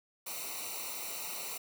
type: noise with comb filter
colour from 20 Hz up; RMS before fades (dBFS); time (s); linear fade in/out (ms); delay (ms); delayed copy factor
white; -40; 0.26-1.58; 10; 0.6; -0.85
effects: none